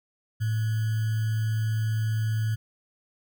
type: tone with sample-and-hold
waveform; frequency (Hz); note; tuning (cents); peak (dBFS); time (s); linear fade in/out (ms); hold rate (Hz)
sine; 110; A2; 0; -23; 0.4-2.56; 20; 1575
effects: none